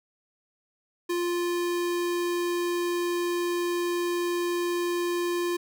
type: tone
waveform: square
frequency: 349.2 Hz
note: F4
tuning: in tune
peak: -26 dBFS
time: 1.09-5.57 s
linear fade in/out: 10 ms
effects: none